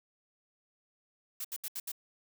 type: noise bursts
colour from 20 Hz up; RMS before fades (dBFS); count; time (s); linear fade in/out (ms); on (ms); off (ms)
blue; -38; 5; 1.4-1.918; 5; 46; 72
effects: none